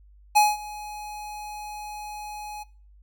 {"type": "tone with ADSR envelope", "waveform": "square", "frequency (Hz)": 840, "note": "G#5", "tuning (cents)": 19, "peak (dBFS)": -14, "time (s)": [0.35, 2.64], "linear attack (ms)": 18, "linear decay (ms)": 200, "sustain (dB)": -21, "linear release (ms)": 18, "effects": ["noise-tail reverb RT60 0.4 s tail -21 dB re dry", "added 50 Hz sine -50 dBFS peak until 3.02 s"]}